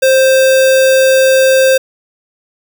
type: tone with sample-and-hold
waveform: sine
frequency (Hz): 528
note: C5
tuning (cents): +16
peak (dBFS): -5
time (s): 0.02-1.78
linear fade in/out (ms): 10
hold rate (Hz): 2100
effects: none